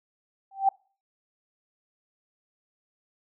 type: tone with exponential growth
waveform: sine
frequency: 780 Hz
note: G5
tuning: 9 cents flat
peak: -14 dBFS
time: 0.51-0.69 s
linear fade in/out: 5 ms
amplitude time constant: 38 ms
effects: noise-tail reverb RT60 0.4 s tail -26 dB re dry